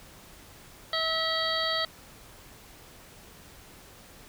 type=harmonic tone; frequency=647 Hz; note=E5; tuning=32 cents flat; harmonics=1 / 2 / 3 / 5 / 6 / 7; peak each=-33 / -33 / -33 / -33 / -33 / -33 dBFS; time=0.93-1.85 s; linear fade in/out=2 ms; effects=pink hiss -51 dBFS RMS until 4.28 s